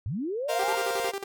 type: linear sweep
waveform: sine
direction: up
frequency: 82.41 to 915 Hz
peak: -28 dBFS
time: 0.06-0.75 s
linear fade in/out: 0 ms
type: chord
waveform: sawtooth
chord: Bb suspended second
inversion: none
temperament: equal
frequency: 466.2 / 523.3 / 698.5 Hz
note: Bb4 / C5 / F5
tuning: 0 / 0 / 0 cents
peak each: -28 / -29 / -27 dBFS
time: 0.48-1.12 s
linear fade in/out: 20 ms
type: tone with tremolo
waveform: sawtooth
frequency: 394.8 Hz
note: G4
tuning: 12 cents sharp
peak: -26 dBFS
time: 0.59-1.24 s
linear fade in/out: 5 ms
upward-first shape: square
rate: 11 Hz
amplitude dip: 80%
effects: none